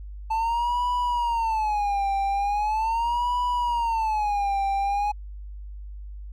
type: tone with vibrato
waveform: triangle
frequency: 880 Hz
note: A5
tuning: in tune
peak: -20 dBFS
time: 0.3-5.12 s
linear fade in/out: 10 ms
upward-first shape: sine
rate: 0.4 Hz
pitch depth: 190 cents each way
effects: added 50 Hz sine -35 dBFS peak until 6.32 s